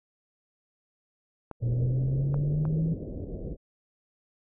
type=clicks; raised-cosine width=1 ms; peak=-23 dBFS; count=3; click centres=1.513 / 2.343 / 2.653 s
type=low-pass noise; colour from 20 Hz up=pink; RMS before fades=-36 dBFS; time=1.6-3.57 s; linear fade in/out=50 ms; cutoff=560 Hz; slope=48 dB/octave
type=exponential sweep; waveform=sine; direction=up; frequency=117.5 to 164.81 Hz; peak=-24 dBFS; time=1.62-2.94 s; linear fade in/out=10 ms
effects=none